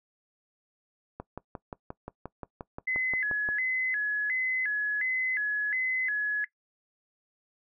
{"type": "click train", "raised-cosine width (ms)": 1, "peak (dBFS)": -23, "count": 14, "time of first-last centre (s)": [1.2, 3.489], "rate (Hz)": 5.68}
{"type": "tone with vibrato", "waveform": "sine", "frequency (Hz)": 1855, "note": "A#6", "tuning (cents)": -9, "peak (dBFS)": -26, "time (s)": [2.87, 6.45], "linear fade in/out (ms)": 10, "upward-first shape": "square", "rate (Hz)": 1.4, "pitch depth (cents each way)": 160}
{"effects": ["noise-tail reverb RT60 0.1 s tail -20 dB re dry"]}